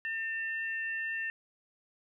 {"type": "tone pair together", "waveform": "sine", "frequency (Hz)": [1802, 2700], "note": ["A6", "E7"], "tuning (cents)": [41, 41], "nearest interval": "perfect fifth", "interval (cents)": 700, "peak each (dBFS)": [-33, -40], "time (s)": [0.05, 1.3], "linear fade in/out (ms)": 0, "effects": []}